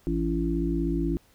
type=harmonic tone; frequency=56.2 Hz; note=A1; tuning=37 cents sharp; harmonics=1 / 3 / 5 / 6; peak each=-29 / -30 / -29 / -29 dBFS; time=0.07-1.17 s; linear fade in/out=0 ms; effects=pink hiss -61 dBFS RMS until 1.34 s